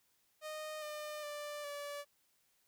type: tone with pitch steps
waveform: sawtooth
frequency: 617 / 603.3 / 589.8 / 576.7 Hz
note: D#5 / D5 / D5 / D5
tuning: -15 / +46 / +7 / -32 cents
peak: -38 dBFS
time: 0.41-2.05 s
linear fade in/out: 50 ms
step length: 410 ms
effects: white hiss -75 dBFS RMS until 2.67 s